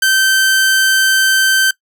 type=tone; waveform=sawtooth; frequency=1550 Hz; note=G6; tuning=20 cents flat; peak=-6 dBFS; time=0.02-1.71 s; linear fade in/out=5 ms; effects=noise-tail reverb RT60 0.1 s tail -21 dB re dry